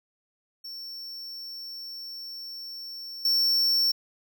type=tone with level steps; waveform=square; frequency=5440 Hz; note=F8; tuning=46 cents flat; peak=-37 / -21 dBFS; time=0.64-3.92 s; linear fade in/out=10 ms; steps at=3.25 s; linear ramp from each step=2 ms; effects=none